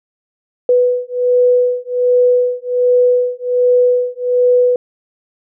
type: beating tone pair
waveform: sine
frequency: 493.9 / 495.2 Hz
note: B4 / B4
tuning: 0 / +5 cents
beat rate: 1.3 Hz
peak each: -13 dBFS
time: 0.69-4.76 s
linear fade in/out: 2 ms
effects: none